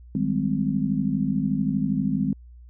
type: chord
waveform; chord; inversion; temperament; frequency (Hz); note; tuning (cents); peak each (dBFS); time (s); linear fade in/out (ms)
sine; Ab major seventh; second; just; 155.74 / 194.67 / 207.7 / 259.6; Eb3 / G3 / Ab3 / C4; +2 / -12 / 0 / -13; -28 / -27 / -26 / -26; 0.15-2.33; 2
effects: added 60 Hz sine -43 dBFS peak until 2.69 s